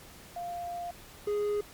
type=tone pair in turn; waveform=sine / triangle; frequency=698.5 / 414.4 Hz; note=F5 / G#4; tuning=0 / -4 cents; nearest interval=major sixth; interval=904 cents; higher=first; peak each=-34 / -25 dBFS; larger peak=second; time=0.36-0.91 / 1.27-1.61 s; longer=first; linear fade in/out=5 ms; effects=pink hiss -51 dBFS RMS until 1.73 s + MP3 96 kbps